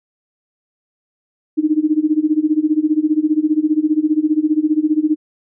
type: tone with tremolo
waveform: sine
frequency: 307.6 Hz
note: D#4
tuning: 20 cents flat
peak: -9 dBFS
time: 1.57-5.16 s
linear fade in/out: 20 ms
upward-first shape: sine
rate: 15 Hz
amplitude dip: 90%
effects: none